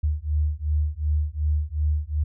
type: beating tone pair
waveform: sine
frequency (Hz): 74.2 / 76.9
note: D2 / D#2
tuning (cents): +18 / -20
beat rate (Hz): 2.7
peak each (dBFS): -24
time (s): 0.03-2.24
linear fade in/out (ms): 10
effects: none